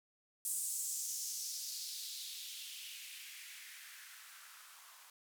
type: noise with band-pass filter sweep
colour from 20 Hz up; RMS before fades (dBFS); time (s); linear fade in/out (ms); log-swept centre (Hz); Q
violet; -45; 0.45-5.1; 2; 8800 to 990; 2.5
effects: none